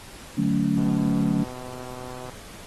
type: chord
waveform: sine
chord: D major seventh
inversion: none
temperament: equal with one note detuned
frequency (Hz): 146.83 / 185 / 220 / 281.9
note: D3 / F#3 / A3 / C#4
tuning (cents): 0 / 0 / 0 / +29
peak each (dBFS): -27 / -25 / -24 / -25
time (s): 0.37-1.44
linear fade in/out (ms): 10
type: click train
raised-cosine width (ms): 1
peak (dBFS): -26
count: 192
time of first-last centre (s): 0.78-2.296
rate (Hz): 126
effects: pink hiss -44 dBFS RMS until 2.66 s + AAC 32 kbps